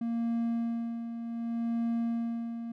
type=tone with tremolo; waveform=triangle; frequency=232.1 Hz; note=A#3; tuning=7 cents flat; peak=-25 dBFS; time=0.01-2.72 s; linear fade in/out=5 ms; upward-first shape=sine; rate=0.66 Hz; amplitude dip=60%; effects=none